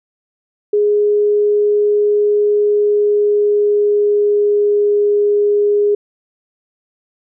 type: tone with pitch glide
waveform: sine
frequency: 415.3 to 412.2 Hz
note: G#4 to G#4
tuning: 0 to -13 cents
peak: -10 dBFS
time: 0.73-5.95 s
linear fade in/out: 5 ms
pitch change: -13 cents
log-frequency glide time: 2.56-5.01 s
effects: none